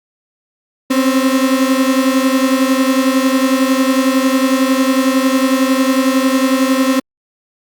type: beating tone pair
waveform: 35% pulse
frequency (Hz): 260.2 / 271.2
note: C4 / C#4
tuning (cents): -9 / -38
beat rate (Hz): 11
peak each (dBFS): -11 / -14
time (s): 0.9-7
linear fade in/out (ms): 10
effects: Opus 48 kbps